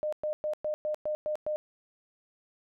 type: tone bursts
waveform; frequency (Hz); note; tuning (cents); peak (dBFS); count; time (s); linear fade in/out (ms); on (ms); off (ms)
sine; 608; D#5; -40; -28; 8; 0.03-1.56; 0; 95; 110
effects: none